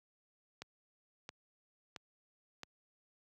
click train, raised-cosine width 0.2 ms, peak -27 dBFS, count 4, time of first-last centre 0.62-2.633 s, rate 1.49 Hz, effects high-pass 80 Hz 12 dB/octave

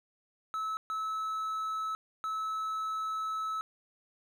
triangle tone bursts at uneven times, 1300 Hz, E6, 24 cents flat, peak -30 dBFS, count 3, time 0.54-0.77 / 0.9-1.95 / 2.24-3.61 s, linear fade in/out 0 ms, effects none

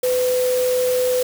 sine tone in noise, 503 Hz, B4, 32 cents sharp, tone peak -16 dBFS, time 0.03-1.23 s, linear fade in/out 5 ms, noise white, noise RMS -29 dBFS, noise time 0.03-1.23 s, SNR +10 dB, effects none

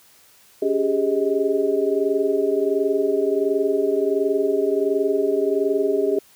sine tone cluster, 281 / 392.8 / 414.2 / 628 Hz, C#4 / G4 / G#4 / D#5, +24 / +4 / -5 / +16 cents, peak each -27 / -21 / -21 / -27 dBFS, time 0.62-6.19 s, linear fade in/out 5 ms, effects white hiss -53 dBFS RMS until 6.35 s + high-pass 60 Hz 12 dB/octave

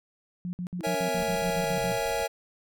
sine tone bursts, 178.1 Hz, F3, 34 cents sharp, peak -30 dBFS, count 11, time 0.45-1.92 s, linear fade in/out 0 ms, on 80 ms, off 59 ms
sine exponential sweep, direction down, 332.8 to 116.54 Hz, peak -38 dBFS, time 0.79-1.98 s, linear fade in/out 5 ms
square chord, A# half-diminished seventh, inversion none, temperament equal, 466.2 / 554.4 / 659.3 / 830.6 Hz, A#4 / C#5 / E5 / G#5, 0 / 0 / 0 / 0 cents, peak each -33 dBFS, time 0.83-2.28 s, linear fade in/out 20 ms
brown noise with tremolo, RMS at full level -42 dBFS, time 1.17-2.24 s, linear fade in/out 2 ms, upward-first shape square, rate 7.9 Hz, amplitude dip 45%
effects none

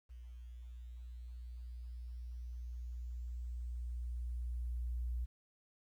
sine tone with level ramp, 60.1 Hz, B1, 46 cents flat, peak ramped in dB -48 to -35 dBFS, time 0.09-5.26 s, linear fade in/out 20 ms, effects 12-bit

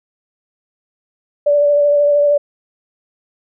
sine tone with vibrato, 581 Hz, D5, 19 cents flat, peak -9 dBFS, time 1.46-2.38 s, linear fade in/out 10 ms, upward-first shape sine, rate 13 Hz, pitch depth 17 cents each way, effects none

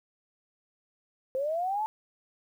sine linear sweep, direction up, 512 to 887 Hz, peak -27 dBFS, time 1.35-1.86 s, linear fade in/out 0 ms, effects 10-bit

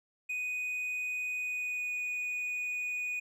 triangle tone with pitch glide, 2489 to 2472 Hz, D#7 to D#7, 0 to -12 cents, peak -31 dBFS, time 0.29-3.2 s, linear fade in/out 10 ms, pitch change -12 cents, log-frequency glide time 1.36-1.98 s, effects none

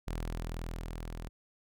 sawtooth tone with level ramp, 41.2 Hz, E1, in tune, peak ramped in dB -30 to -36 dBFS, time 0.07-1.29 s, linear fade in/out 10 ms, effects none

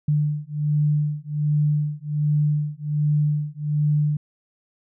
sine beating tone pair, 148.4 / 149.7 Hz, D3 / D3, +18 / +33 cents, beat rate 1.3 Hz, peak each -22 dBFS, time 0.08-4.17 s, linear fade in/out 5 ms, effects none

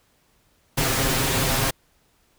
pink noise with comb filter, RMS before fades -22 dBFS, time 0.77-1.71 s, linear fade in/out 10 ms, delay 7.5 ms, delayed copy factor +0.7, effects pink hiss -63 dBFS RMS until 2.38 s

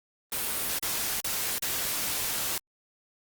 white noise with dropouts, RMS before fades -30 dBFS, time 0.32-2.58 s, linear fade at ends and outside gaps 2 ms, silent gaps 0.788-0.826 / 1.205-1.244 / 1.584-1.623 s, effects Opus 32 kbps

